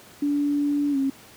sine tone with pitch glide, 288.9 to 271.1 Hz, D4 to C#4, -28 to -38 cents, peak -20 dBFS, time 0.22-1.1 s, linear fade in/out 5 ms, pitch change -110 cents, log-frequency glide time 0.91-0.97 s, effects pink hiss -48 dBFS RMS until 1.36 s + high-pass 100 Hz 12 dB/octave

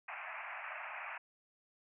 white band-pass noise, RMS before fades -45 dBFS, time 0.08-1.18 s, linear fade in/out 5 ms, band 610 to 2600 Hz, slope 96 dB/octave, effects none

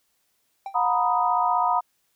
triangle tone with exponential decay, 784 Hz, G5, in tune, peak -25 dBFS, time 0.66-0.8 s, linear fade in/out 2 ms, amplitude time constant 30 ms
sine chord, B major seventh, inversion second, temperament equal with one note detuned, 721.4 / 932.3 / 987.8 / 1244.5 Hz, F#5 / A#5 / B5 / D#6, -44 / 0 / 0 / 0 cents, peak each -24 / -25 / -24 / -26 dBFS, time 0.74-1.81 s, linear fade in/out 20 ms
effects white hiss -70 dBFS RMS until 2.15 s

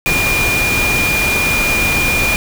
sine tone in noise, 2418 Hz, D7, 50 cents sharp, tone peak -14 dBFS, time 0.06-2.36 s, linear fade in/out 0 ms, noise pink, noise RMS -18 dBFS, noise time 0.06-2.36 s, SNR +1 dB, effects none

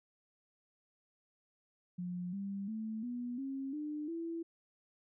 sine tone with pitch steps, 178.3 / 197.84 / 219.5 / 243.6 / 270.3 / 299.9 / 332.7 Hz, F3 / G3 / A3 / B3 / C#4 / D4 / E4, +36 / +16 / -4 / -24 / -44 / +36 / +16 cents, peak -37 dBFS, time 1.98-4.43 s, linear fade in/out 10 ms, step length 350 ms, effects none

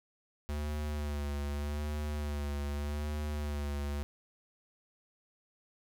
square tone with vibrato, 73.42 Hz, D2, in tune, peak -34 dBFS, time 0.49-4.03 s, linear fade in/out 0 ms, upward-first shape sine, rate 0.83 Hz, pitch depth 38 cents each way, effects none

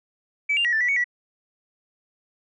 sine tone with pitch steps, 2299 / 2794 / 1913 / 1769 / 1956 / 2227 / 1945 Hz, D7 / F7 / A#6 / A6 / B6 / C#7 / B6, -37 / 0 / +44 / +9 / -17 / +7 / -27 cents, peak -18 dBFS, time 0.49-1.043 s, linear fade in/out 10 ms, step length 79 ms, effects tanh soft clip ceiling -14 dBFS

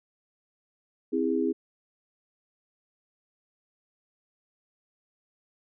sine chord, C augmented, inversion none, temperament just, 261.6 / 327 / 408.8 Hz, C4 / E4 / G#4, 0 / -14 / -27 cents, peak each -28 dBFS, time 1.12-1.53 s, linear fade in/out 20 ms, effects none

